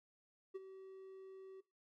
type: tone with ADSR envelope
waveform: triangle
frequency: 382.2 Hz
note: G4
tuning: 44 cents flat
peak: -38 dBFS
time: 0.54-1.61 s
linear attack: 17 ms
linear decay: 27 ms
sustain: -11 dB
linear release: 12 ms
effects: noise-tail reverb RT60 0.2 s tail -17 dB re dry + MP3 96 kbps